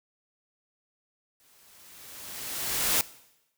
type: noise with exponential growth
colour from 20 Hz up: white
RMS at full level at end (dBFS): -23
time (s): 1.4-3.01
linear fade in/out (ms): 0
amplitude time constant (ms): 350
effects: noise-tail reverb RT60 0.9 s tail -19 dB re dry